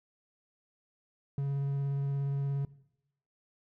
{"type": "tone with vibrato", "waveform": "triangle", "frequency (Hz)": 139.4, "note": "C#3", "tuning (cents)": 10, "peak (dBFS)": -27, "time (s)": [1.38, 2.65], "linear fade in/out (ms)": 2, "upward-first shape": "square", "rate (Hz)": 17, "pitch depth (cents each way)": 8, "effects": ["noise-tail reverb RT60 0.8 s tail -19 dB re dry"]}